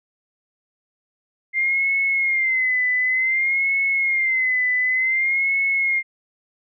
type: tone with vibrato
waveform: sine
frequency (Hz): 2093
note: C7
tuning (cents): 0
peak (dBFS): -17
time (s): 1.53-6.03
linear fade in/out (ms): 50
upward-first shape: sine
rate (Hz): 0.55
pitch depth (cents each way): 80
effects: none